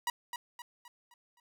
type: tone with echo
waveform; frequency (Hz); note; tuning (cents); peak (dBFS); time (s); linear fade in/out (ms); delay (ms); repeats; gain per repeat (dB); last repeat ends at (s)
sawtooth; 964; B5; -42; -26; 0.07-0.1; 2; 260; 5; -7; 1.4
effects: none